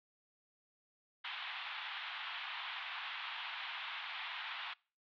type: band-pass noise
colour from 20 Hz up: white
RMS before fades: -44 dBFS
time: 1.24-4.74 s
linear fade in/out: 10 ms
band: 790 to 3600 Hz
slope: 48 dB/octave
effects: noise-tail reverb RT60 0.4 s tail -26 dB re dry